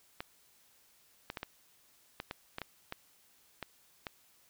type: clicks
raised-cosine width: 0.3 ms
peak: -22 dBFS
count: 11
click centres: 0.205 / 1.301 / 1.372 / 1.431 / 2.201 / 2.311 / 2.584 / 2.617 / 2.924 / 3.627 / 4.068 s
effects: white hiss -66 dBFS RMS until 4.49 s